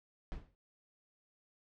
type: noise with exponential decay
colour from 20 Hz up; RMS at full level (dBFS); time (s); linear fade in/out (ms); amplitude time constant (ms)
brown; -38; 0.32-0.55; 0; 49
effects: low-pass 4000 Hz 12 dB/octave